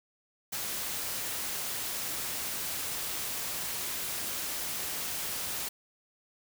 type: noise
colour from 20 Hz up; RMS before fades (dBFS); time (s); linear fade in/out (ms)
white; -35; 0.52-5.69; 10
effects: none